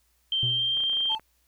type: tone with pitch glide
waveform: sine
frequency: 3136 to 3167 Hz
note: G7 to G7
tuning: 0 to +17 cents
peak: -23 dBFS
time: 0.32-1.15 s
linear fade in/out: 2 ms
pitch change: +17 cents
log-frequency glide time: 0.48-0.63 s
type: tone with exponential decay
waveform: triangle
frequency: 123.47 Hz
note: B2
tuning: in tune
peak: -24 dBFS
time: 0.43-0.89 s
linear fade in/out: 0 ms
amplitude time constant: 100 ms
type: clicks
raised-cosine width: 0.5 ms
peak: -31 dBFS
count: 11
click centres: 0.772 / 0.804 / 0.837 / 0.897 / 0.933 / 0.97 / 1.006 / 1.056 / 1.118 / 1.15 / 1.196 s
type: tone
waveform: triangle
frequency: 880 Hz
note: A5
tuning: in tune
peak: -29 dBFS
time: 1.09-1.19 s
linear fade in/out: 20 ms
effects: added 60 Hz sine -69 dBFS peak until 1.47 s + white hiss -69 dBFS RMS until 1.47 s